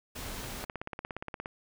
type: noise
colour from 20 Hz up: pink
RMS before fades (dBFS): -40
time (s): 0.15-0.65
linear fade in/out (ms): 10
type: click train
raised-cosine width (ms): 0.5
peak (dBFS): -22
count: 15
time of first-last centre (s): 0.64-1.459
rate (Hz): 17.1
effects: none